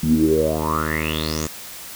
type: tone with low-pass filter sweep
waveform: 10% pulse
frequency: 78 Hz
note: D#2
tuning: 5 cents sharp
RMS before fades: -20 dBFS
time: 0.03-1.47 s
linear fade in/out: 5 ms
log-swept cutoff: 190 to 7300 Hz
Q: 9.9
effects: white hiss -36 dBFS RMS until 1.95 s